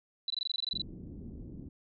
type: tone bursts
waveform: sine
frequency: 3968 Hz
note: B7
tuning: 7 cents sharp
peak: -30 dBFS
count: 13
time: 0.28-0.818 s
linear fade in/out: 2 ms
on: 22 ms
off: 21 ms
type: low-pass noise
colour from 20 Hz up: white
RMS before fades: -45 dBFS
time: 0.73-1.69 s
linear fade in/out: 5 ms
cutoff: 270 Hz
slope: 24 dB/octave
effects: none